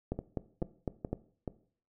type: two click trains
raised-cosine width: 2 ms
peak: -19 / -22 dBFS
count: 5 / 4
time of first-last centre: 0.12-1.13 / 0.19-1.478 s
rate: 3.96 / 2.33 Hz
effects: noise-tail reverb RT60 0.5 s tail -17 dB re dry